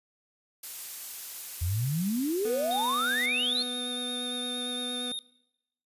blue noise, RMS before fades -38 dBFS, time 0.63-3.26 s, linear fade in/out 5 ms
sine exponential sweep, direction up, 80 to 4435 Hz, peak -26 dBFS, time 1.61-3.63 s, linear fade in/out 10 ms
25% pulse tone, 246.9 Hz, B3, in tune, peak -32 dBFS, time 2.45-5.12 s, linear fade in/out 2 ms
square tone with vibrato, 3654 Hz, A#7, 35 cents flat, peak -33 dBFS, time 2.71-5.19 s, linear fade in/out 0 ms, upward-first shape triangle, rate 8.7 Hz, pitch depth 37 cents each way
effects noise-tail reverb RT60 0.9 s tail -23 dB re dry + resampled to 32000 Hz

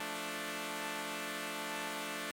5% pulse chord, D minor, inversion first, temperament equal, 174.61 / 220 / 293.7 Hz, F3 / A3 / D4, 0 / 0 / 0 cents, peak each -35 / -31 / -29 dBFS, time 0-2.31 s, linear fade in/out 2 ms, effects MP3 64 kbps

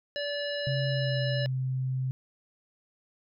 harmonic tone, 578 Hz, D5, 28 cents flat, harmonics 1 / 3 / 5 / 7 / 9, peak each -32 / -37 / -39 / -40 / -42 dBFS, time 0.16-1.46 s, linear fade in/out 0 ms
sine tone with pitch glide, 134.8 to 130.06 Hz, C#3 to C3, -48 to -10 cents, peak -27 dBFS, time 0.67-2.11 s, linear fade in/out 0 ms, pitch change -62 cents, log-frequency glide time 0.87-1.22 s
effects none

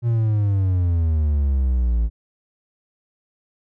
triangle exponential sweep, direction down, 120 to 55 Hz, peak -14 dBFS, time 0.02-2.1 s, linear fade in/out 50 ms, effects none

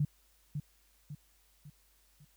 sine tone with echo, 146.83 Hz, D3, in tune, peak -26 dBFS, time 0-0.05 s, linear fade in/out 5 ms, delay 550 ms, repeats 4, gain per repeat -7 dB, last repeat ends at 2.25 s, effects added 50 Hz sine -69 dBFS peak until 2.36 s + white hiss -69 dBFS RMS until 2.36 s

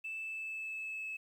sine tone with pitch glide, 2637 to 2598 Hz, E7 to E7, 0 to -26 cents, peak -37 dBFS, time 0.04-1.17 s, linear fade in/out 10 ms, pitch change -26 cents, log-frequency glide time 0.18-1.05 s, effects tanh soft clip ceiling -34 dBFS + 11-bit

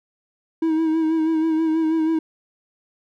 triangle tone with vibrato, 320 Hz, D#4, 49 cents sharp, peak -15 dBFS, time 0.62-2.19 s, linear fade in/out 5 ms, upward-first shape sine, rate 6.2 Hz, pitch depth 36 cents each way, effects none

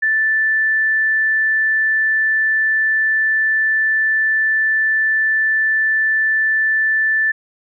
sine tone, 1760 Hz, A6, in tune, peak -13 dBFS, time 0.02-7.32 s, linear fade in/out 10 ms, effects none

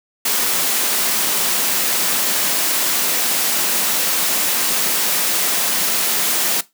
white high-pass noise, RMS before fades -18 dBFS, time 0.25-6.61 s, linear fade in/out 5 ms, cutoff 160 Hz, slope 48 dB/octave, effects noise-tail reverb RT60 0.2 s tail -18 dB re dry

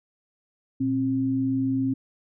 sine tone pair together, 119 / 266.3 Hz, A#2 / C4, +36 / +31 cents, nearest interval octave + major second, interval 1395 cents, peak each -30 / -22 dBFS, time 0.8-1.94 s, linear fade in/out 10 ms, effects none

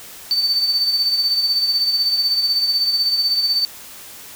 sine tone with tremolo, 4550 Hz, C#8, 44 cents sharp, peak -11 dBFS, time 0.31-3.65 s, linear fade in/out 0 ms, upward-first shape sine, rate 16 Hz, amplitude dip 60%, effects tanh soft clip ceiling -12 dBFS + white hiss -38 dBFS RMS until 4.35 s

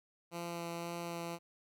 10% pulse tone with vibrato, 170.4 Hz, F3, 42 cents flat, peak -31 dBFS, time 0.31-1.39 s, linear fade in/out 50 ms, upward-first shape sine, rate 1.9 Hz, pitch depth 10 cents each way, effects none

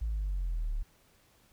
sine exponential sweep, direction down, 57 to 34.65 Hz, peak -28 dBFS, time 0.01-0.83 s, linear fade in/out 10 ms, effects tanh soft clip ceiling -27 dBFS + pink hiss -65 dBFS RMS until 1.52 s

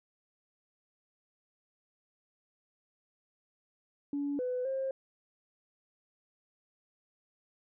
sine tone with pitch steps, 285.1 / 501 / 533 Hz, C#4 / B4 / C5, +49 / +25 / +32 cents, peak -30 dBFS, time 4.13-4.91 s, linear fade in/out 2 ms, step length 260 ms, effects tanh soft clip ceiling -26 dBFS

